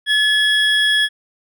triangle tone pair together, 1716 / 3329 Hz, A6 / G#7, -44 / +3 cents, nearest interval major seventh, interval 1147 cents, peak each -14 dBFS, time 0.06-1.09 s, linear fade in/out 50 ms, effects none

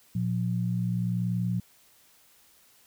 sine tone pair together, 117.6 / 178.35 Hz, A#2 / F3, +16 / +37 cents, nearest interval perfect fifth, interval 721 cents, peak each -28 dBFS, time 0.15-1.6 s, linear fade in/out 5 ms, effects white hiss -60 dBFS RMS until 2.86 s

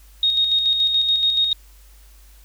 sine tone with tremolo, 3729 Hz, A#7, in tune, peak -14 dBFS, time 0.23-1.53 s, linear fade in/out 2 ms, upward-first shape square, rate 7 Hz, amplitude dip 40%, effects added 50 Hz sine -45 dBFS peak until 2.44 s + white hiss -54 dBFS RMS until 2.44 s

